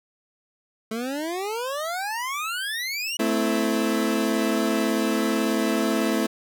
25% pulse exponential sweep, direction up, 216 to 2942 Hz, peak -23 dBFS, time 0.91-3.17 s, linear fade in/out 5 ms
30% pulse chord, A minor, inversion none, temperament equal with one note detuned, 220 / 258.2 / 329.6 Hz, A3 / C4 / E4, 0 / -23 / 0 cents, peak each -22 / -24 / -23 dBFS, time 3.19-6.27 s, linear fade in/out 10 ms
effects none

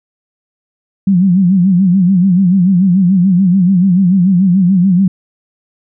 sine tone with vibrato, 184.9 Hz, F#3, 1 cent flat, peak -6 dBFS, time 1.07-5.08 s, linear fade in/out 5 ms, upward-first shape sine, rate 6.9 Hz, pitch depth 120 cents each way, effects none

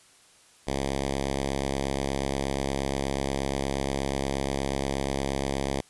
5% pulse tone with notch filter, 68.4 Hz, C#2, 23 cents flat, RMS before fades -29 dBFS, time 0.67-5.81 s, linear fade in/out 5 ms, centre 1400 Hz, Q 1.5, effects white hiss -57 dBFS RMS until 5.89 s + resampled to 24000 Hz

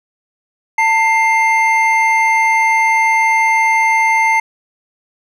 triangle tone pair together, 894.2 / 2100 Hz, A5 / C7, +28 / +6 cents, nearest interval octave + minor third, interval 1478 cents, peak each -11 dBFS, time 0.78-4.4 s, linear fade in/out 5 ms, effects none

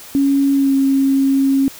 sine tone with pitch glide, 277.2 to 271.8 Hz, C#4 to C#4, 0 to -34 cents, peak -11 dBFS, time 0.15-1.68 s, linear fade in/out 0 ms, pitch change -34 cents, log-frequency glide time 0.53-0.74 s, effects white hiss -37 dBFS RMS until 1.79 s

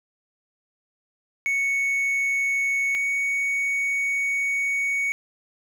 triangle tone pair in turn, 2217 / 2232 Hz, C#7 / C#7, 0 / +11 cents, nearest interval unison, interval 11 cents, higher second, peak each -19 / -20 dBFS, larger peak first, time 1.46-2.95 / 2.95-5.12 s, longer second, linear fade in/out 0 ms, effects none

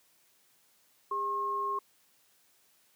sine tone pair together, 404.2 / 1076.8 Hz, G#4 / C6, -47 / +49 cents, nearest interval octave + perfect fourth, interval 1696 cents, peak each -39 / -30 dBFS, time 1.11-1.79 s, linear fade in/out 5 ms, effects white hiss -67 dBFS RMS until 2.95 s + high-pass 100 Hz 12 dB/octave

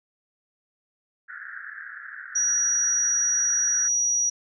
white band-pass noise, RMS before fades -39 dBFS, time 1.28-3.89 s, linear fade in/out 20 ms, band 1400 to 1800 Hz, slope 96 dB/octave
sine tone, 5790 Hz, F#8, 38 cents flat, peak -20 dBFS, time 2.35-4.3 s, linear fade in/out 10 ms
effects none

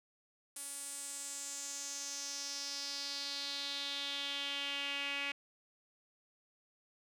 sawtooth tone with band-pass filter sweep, 281.6 Hz, C#4, 27 cents sharp, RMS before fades -41 dBFS, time 0.56-5.32 s, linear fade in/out 5 ms, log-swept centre 9600 to 2500 Hz, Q 4, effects none

